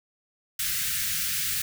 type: band-stop noise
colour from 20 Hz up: white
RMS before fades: -28 dBFS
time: 0.59-1.62 s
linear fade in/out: 5 ms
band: 190 to 1400 Hz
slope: 48 dB/octave
effects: none